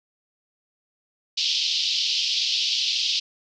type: band-pass noise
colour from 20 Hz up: white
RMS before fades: -24 dBFS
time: 1.37-3.2 s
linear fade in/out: 10 ms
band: 2800 to 5200 Hz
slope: 48 dB/octave
effects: none